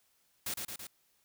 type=noise with echo; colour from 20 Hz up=white; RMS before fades=-36 dBFS; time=0.46-0.54 s; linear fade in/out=5 ms; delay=110 ms; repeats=3; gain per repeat=-3 dB; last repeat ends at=0.87 s; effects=white hiss -72 dBFS RMS until 1.24 s